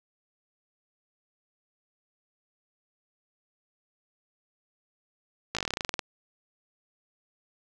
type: slowing click train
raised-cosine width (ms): 0.2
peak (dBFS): -12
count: 15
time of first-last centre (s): 5.55-5.992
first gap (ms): 17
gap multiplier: 1.09
effects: none